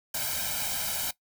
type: noise with comb filter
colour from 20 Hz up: white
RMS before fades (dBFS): -31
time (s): 0.14-1.11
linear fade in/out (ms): 5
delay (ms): 1.3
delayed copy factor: +0.95
effects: noise-tail reverb RT60 0.1 s tail -18 dB re dry